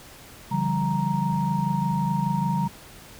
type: tone cluster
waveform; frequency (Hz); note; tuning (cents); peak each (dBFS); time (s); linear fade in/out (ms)
sine; 143.3 / 170 / 195 / 934; D3 / F3 / G3 / A#5; -42 / -46 / -9 / +3; -27; 0.51-2.68; 10
effects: pink hiss -46 dBFS RMS until 3.19 s